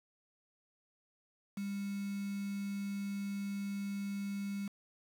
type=tone with quantisation; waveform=sine; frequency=200 Hz; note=G3; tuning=35 cents sharp; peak=-36 dBFS; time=1.57-4.68 s; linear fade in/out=5 ms; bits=8; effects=none